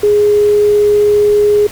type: tone with tanh clipping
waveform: triangle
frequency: 415.3 Hz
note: G#4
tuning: in tune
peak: -6 dBFS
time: 0.03-1.67 s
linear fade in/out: 5 ms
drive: 3 dB
effects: added 101 Hz sine -34 dBFS peak until 1.71 s + pink hiss -31 dBFS RMS until 1.71 s